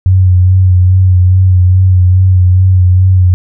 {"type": "tone with vibrato", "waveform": "sine", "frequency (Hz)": 92.1, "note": "F#2", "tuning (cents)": -7, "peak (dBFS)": -3, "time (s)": [0.06, 3.34], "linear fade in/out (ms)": 0, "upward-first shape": "sine", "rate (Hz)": 2.4, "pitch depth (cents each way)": 33, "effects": []}